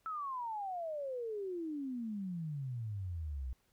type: exponential sweep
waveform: sine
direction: down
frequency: 1328 to 60.9 Hz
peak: -37 dBFS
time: 0.06-3.53 s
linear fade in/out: 0 ms
effects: pink hiss -75 dBFS RMS until 3.72 s